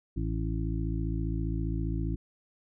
harmonic tone, 55 Hz, A1, in tune, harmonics 1 / 2 / 3 / 5 / 6, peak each -31 / -34 / -36 / -38 / -39 dBFS, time 0.16-2.16 s, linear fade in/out 10 ms, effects none

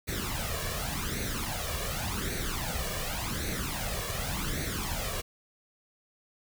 pink noise with flanger, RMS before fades -33 dBFS, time 0.07-5.22 s, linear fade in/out 20 ms, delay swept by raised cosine 0.48 to 1.78 ms, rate 0.88 Hz, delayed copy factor +0.7, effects none

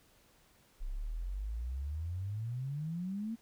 sine exponential sweep, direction up, 31 to 233.1 Hz, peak -35 dBFS, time 0.8-3.36 s, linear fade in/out 20 ms, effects pink hiss -66 dBFS RMS until 3.41 s

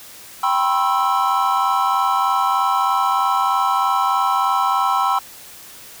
triangle chord, C major seventh, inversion second, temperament equal with one note detuned, 784 / 987.8 / 1071 / 1318.5 Hz, G5 / B5 / C6 / E6, 0 / 0 / +40 / 0 cents, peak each -19 dBFS, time 0.43-5.19 s, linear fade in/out 5 ms, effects white hiss -40 dBFS RMS until 6 s

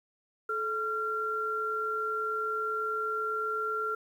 sine tone pair together, 433.1 / 1375 Hz, A4 / F6, -27 / -27 cents, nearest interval octave + minor sixth, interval 2000 cents, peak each -35 / -30 dBFS, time 0.49-3.95 s, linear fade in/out 5 ms, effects 10-bit

